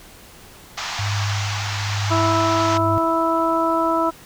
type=band-pass noise; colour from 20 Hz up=pink; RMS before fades=-28 dBFS; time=0.77-2.78 s; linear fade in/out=10 ms; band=730 to 6700 Hz; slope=48 dB/octave
type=tone with tremolo; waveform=sine; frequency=102.1 Hz; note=G#2; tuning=29 cents flat; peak=-20 dBFS; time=0.99-2.98 s; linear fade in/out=0 ms; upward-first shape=sine; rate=1.1 Hz; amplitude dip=45%
type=harmonic tone; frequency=328.7 Hz; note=E4; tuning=5 cents flat; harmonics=1 / 2 / 3 / 4; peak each=-22 / -22 / -22 / -22 dBFS; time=2.1-4.11 s; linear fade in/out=20 ms
effects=pink hiss -44 dBFS RMS until 4.25 s